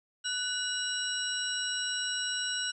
sine tone cluster, 1493 / 2910 / 3944 / 5600 / 7950 Hz, F#6 / F#7 / B7 / F8 / B8, +15 / -29 / -3 / +4 / +10 cents, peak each -35 / -35 / -39 / -38 / -39 dBFS, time 0.24-2.72 s, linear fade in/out 20 ms, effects none

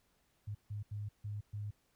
sine tone bursts at uneven times, 103.83 Hz, G#2, in tune, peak -38 dBFS, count 5, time 0.47-0.55 / 0.7-0.83 / 0.91-1.09 / 1.24-1.41 / 1.53-1.71 s, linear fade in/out 10 ms, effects pink hiss -75 dBFS RMS until 1.95 s

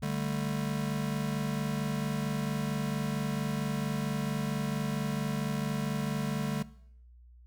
square chord, D suspended fourth, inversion none, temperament just, 146.83 / 195.78 / 220.2 Hz, D3 / G3 / A3, 0 / -2 / +2 cents, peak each -34 / -37 / -37 dBFS, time 0.02-6.63 s, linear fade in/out 10 ms, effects noise-tail reverb RT60 0.7 s tail -19 dB re dry + added 60 Hz sine -52 dBFS peak until 7.46 s

